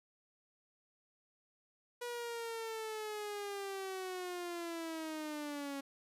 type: linear sweep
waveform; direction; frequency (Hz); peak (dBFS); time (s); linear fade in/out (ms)
sawtooth; down; 485.7 to 275; -36; 2.01-5.81; 10
effects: resampled to 32000 Hz + 12-bit